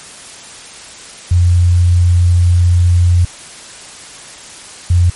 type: tone pair in turn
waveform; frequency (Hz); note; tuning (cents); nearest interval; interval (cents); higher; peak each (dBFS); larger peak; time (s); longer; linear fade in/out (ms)
sine; 88 / 88; F2 / F2; +14 / +14; unison; 0; neither; -6; neither; 1.31-3.25 / 4.9-5.1; first; 5
effects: white hiss -33 dBFS RMS until 5.15 s + MP3 48 kbps